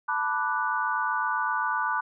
sine chord, B minor seventh, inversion third, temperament equal, 880 / 987.8 / 1174.7 / 1480 Hz, A5 / B5 / D6 / F#6, 0 / 0 / 0 / 0 cents, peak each -31 / -30 / -30 / -29 dBFS, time 0.08-2.01 s, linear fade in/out 10 ms, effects none

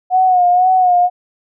sine tone with vibrato, 729 Hz, F#5, 26 cents flat, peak -8 dBFS, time 0.1-1.1 s, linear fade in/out 50 ms, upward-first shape sine, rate 2 Hz, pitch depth 48 cents each way, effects none

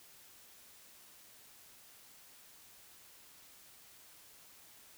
silence, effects white hiss -59 dBFS RMS until 4.97 s

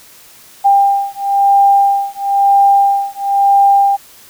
sine beating tone pair, 796 / 797 Hz, G5 / G5, +26 / +28 cents, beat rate 1 Hz, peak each -11 dBFS, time 0.64-3.97 s, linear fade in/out 20 ms, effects white hiss -41 dBFS RMS until 4.29 s

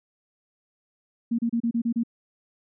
sine tone bursts, 233.1 Hz, A#3, in tune, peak -21 dBFS, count 7, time 1.31-2.035 s, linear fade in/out 10 ms, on 77 ms, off 31 ms, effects none

